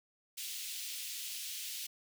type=high-pass noise; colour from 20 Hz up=pink; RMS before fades=-42 dBFS; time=0.37-1.87 s; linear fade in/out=10 ms; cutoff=2800 Hz; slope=24 dB/octave; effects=none